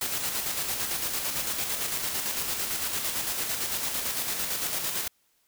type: noise with tremolo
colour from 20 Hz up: white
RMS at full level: -29 dBFS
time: 0.01-5.08 s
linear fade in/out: 5 ms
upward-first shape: square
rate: 8.9 Hz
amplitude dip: 35%
effects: white hiss -69 dBFS RMS until 5.47 s